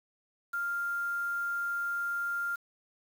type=tone with quantisation; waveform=sine; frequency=1396.9 Hz; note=F6; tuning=in tune; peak=-30 dBFS; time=0.53-2.56 s; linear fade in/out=10 ms; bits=8; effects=none